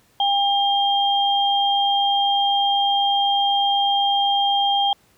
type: tone pair together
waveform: sine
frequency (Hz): 801 / 3204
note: G5 / G7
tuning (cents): +37 / +37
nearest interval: 2 octaves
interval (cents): 2400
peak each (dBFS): -18 / -20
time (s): 0.2-4.93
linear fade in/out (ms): 2
effects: pink hiss -58 dBFS RMS until 5.17 s + high-pass 60 Hz 12 dB/octave